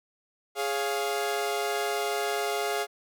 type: chord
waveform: sawtooth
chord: Db major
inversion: second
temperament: equal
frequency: 415.3 / 554.4 / 698.5 Hz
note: Ab4 / Db5 / F5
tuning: 0 / 0 / 0 cents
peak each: -26 / -32 / -27 dBFS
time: 0.55-2.87 s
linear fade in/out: 50 ms
effects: none

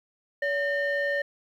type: tone pair together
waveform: sine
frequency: 568.4 / 1818 Hz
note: C#5 / A#6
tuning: +43 / -44 cents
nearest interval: octave + minor sixth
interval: 2013 cents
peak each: -25 dBFS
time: 0.42-1.22 s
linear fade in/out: 5 ms
effects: tanh soft clip ceiling -21 dBFS + 10-bit

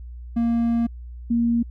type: tone pair in turn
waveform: triangle / sine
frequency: 233 / 234.3 Hz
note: A#3 / A#3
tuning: -1 / +9 cents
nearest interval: unison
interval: 10 cents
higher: second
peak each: -16 / -17 dBFS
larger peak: first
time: 0.36-0.87 / 1.3-1.63 s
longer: first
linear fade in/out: 10 ms
effects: added 60 Hz sine -34 dBFS peak until 1.7 s

